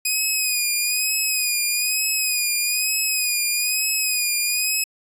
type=tone with vibrato; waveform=10% pulse; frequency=2489 Hz; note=D#7; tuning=in tune; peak=-11 dBFS; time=0.05-4.84 s; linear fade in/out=5 ms; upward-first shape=sine; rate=1.1 Hz; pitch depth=55 cents each way; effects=resampled to 32000 Hz